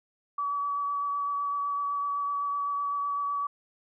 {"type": "tone with vibrato", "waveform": "sine", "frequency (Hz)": 1142, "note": "D6", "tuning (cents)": -49, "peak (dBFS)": -27, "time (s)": [0.38, 3.47], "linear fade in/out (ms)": 5, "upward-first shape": "sine", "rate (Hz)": 7.9, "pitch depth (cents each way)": 12, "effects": []}